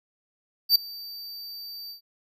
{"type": "tone with ADSR envelope", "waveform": "square", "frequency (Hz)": 4636, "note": "D8", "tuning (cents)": -23, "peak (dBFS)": -13, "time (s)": [0.69, 2.01], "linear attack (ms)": 64, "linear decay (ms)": 7, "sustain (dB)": -24, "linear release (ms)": 110, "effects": []}